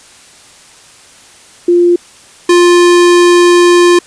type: tone pair in turn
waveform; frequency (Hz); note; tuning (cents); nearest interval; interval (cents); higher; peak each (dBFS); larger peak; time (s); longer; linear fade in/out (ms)
sine / square; 349.2 / 350.6; F4 / F4; 0 / +7; unison; 7; second; -4; neither; 1.68-1.96 / 2.49-3.99; second; 5
effects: white hiss -39 dBFS RMS until 4.06 s + resampled to 22050 Hz